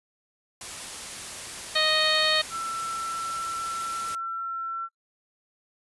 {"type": "noise", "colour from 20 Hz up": "white", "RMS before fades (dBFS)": -37, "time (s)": [0.61, 4.15], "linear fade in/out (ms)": 2}
{"type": "harmonic tone", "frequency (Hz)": 622.3, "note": "D#5", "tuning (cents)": 0, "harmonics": [1, 2, 3, 4, 5, 6, 7], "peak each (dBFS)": [-29, -30, -28, -32, -29, -26, -26], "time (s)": [1.75, 2.42], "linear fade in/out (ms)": 10}
{"type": "tone with pitch glide", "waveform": "sine", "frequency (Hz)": [1338, 1349.6], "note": ["E6", "E6"], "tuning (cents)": [25, 40], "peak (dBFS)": -29, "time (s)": [2.5, 4.89], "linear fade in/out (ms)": 50, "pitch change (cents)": 15, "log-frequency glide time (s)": [2.94, 4.48]}
{"effects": ["noise-tail reverb RT60 0.1 s tail -22 dB re dry", "resampled to 24000 Hz"]}